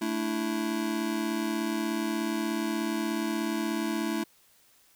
square chord, A suspended fourth, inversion none, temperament just, 220 / 293.3 / 330 Hz, A3 / D4 / E4, 0 / -2 / +2 cents, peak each -33 / -35 / -32 dBFS, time 0.01-4.24 s, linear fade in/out 10 ms, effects white hiss -62 dBFS RMS until 4.95 s

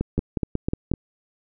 two click trains, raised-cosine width 3 ms, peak -10 / -10 dBFS, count 6 / 4, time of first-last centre 0.01-0.916 / 0.18-0.938 s, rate 5.52 / 3.96 Hz, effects none

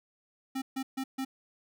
square tone bursts, 265.3 Hz, C4, 24 cents sharp, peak -32 dBFS, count 4, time 0.55-1.25 s, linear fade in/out 10 ms, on 70 ms, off 140 ms, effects none

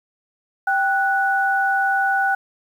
sine tone pair together, 782.4 / 1477 Hz, G5 / F#6, -4 / -3 cents, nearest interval major seventh, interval 1101 cents, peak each -19 dBFS, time 0.67-2.35 s, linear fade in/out 5 ms, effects 8-bit

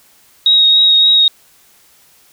sine tone with vibrato, 3774 Hz, A#7, 21 cents sharp, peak -6 dBFS, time 0.46-1.28 s, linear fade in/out 2 ms, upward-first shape triangle, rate 3.5 Hz, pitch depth 19 cents each way, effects white hiss -49 dBFS RMS until 2.32 s

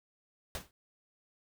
pink noise with exponential decay, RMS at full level -35 dBFS, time 0.55-0.71 s, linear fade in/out 1 ms, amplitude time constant 34 ms, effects none

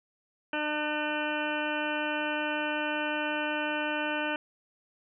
harmonic tone, 300.9 Hz, D4, 42 cents sharp, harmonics 1 / 2 / 3 / 4 / 5 / 6 / 8 / 9 / 10, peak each -35 / -35 / -36 / -43 / -34 / -41 / -40 / -39 / -41 dBFS, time 0.53-4.36 s, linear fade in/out 2 ms, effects none

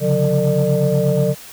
sine tone cluster, 137.2 / 145.5 / 181.2 / 449.9 / 598 Hz, C#3 / D3 / F#3 / A4 / D5, -17 / -16 / -36 / +39 / +31 cents, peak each -19 dBFS, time 0-1.35 s, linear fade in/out 50 ms, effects tanh soft clip ceiling -6 dBFS + white hiss -38 dBFS RMS until 1.52 s

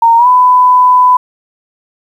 sine tone with pitch glide, 922 to 999.7 Hz, A#5 to B5, -19 to +21 cents, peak -3 dBFS, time 0.02-1.17 s, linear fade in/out 5 ms, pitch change +140 cents, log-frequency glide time 0.17-0.27 s, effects 7-bit

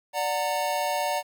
square chord, D augmented, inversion none, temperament just, 587.3 / 734.2 / 917.7 Hz, D5 / F#5 / A#5, 0 / -14 / -27 cents, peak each -30 dBFS, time 0.13-1.23 s, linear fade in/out 50 ms, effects 10-bit

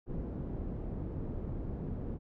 pink low-pass noise, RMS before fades -38 dBFS, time 0.06-2.19 s, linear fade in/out 50 ms, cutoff 360 Hz, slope 12 dB/octave, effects none

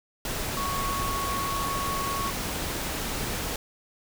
sine tone in noise, 1108.7 Hz, C#6, in tune, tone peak -29 dBFS, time 0.57-2.3 s, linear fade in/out 2 ms, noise pink, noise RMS -31 dBFS, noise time 0.25-3.56 s, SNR -1 dB, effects none

